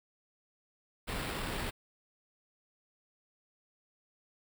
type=noise with sample-and-hold; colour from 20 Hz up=pink; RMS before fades=-37 dBFS; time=1.07-1.71 s; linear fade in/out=20 ms; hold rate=6300 Hz; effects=none